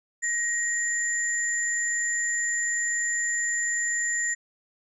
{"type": "tone pair together", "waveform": "sine", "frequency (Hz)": [1885, 7136], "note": ["A#6", "A8"], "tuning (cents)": [19, 23], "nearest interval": "octave + major seventh", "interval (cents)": 2304, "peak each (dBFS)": [-26, -28], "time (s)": [0.22, 4.35], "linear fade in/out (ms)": 20, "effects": []}